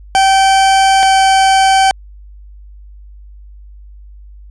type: tone pair in turn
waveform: 40% pulse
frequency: 774 / 770.8 Hz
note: G5 / G5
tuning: -22 / -29 cents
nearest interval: unison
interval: 7 cents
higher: first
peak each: -6 dBFS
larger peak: neither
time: 0.15-1.03 / 1.03-1.91 s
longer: neither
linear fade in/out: 0 ms
effects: added 50 Hz sine -33 dBFS peak until 4.5 s + resampled to 22050 Hz